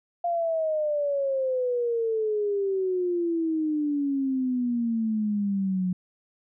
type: exponential sweep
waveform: sine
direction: down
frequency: 698.5 to 180.2 Hz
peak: -23 dBFS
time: 0.24-5.93 s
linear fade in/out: 5 ms
effects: none